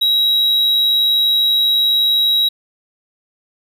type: tone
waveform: triangle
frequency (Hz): 3853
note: B7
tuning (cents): -44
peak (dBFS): -10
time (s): 0.01-2.49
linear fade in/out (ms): 10
effects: none